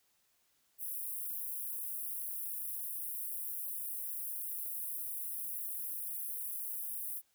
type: high-pass noise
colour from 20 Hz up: white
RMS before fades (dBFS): -40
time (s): 0.78-7.22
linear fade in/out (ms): 50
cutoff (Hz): 10000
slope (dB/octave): 48
effects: white hiss -74 dBFS RMS until 7.34 s